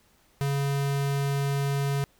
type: tone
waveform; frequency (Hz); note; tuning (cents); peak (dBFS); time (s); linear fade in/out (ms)
square; 139.9; C#3; +16; -25; 0.41-2.04; 0
effects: pink hiss -63 dBFS RMS until 2.19 s